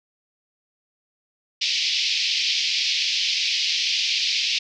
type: band-pass noise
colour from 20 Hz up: white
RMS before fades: -23 dBFS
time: 1.61-4.59 s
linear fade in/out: 10 ms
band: 2300 to 5300 Hz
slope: 48 dB/octave
effects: none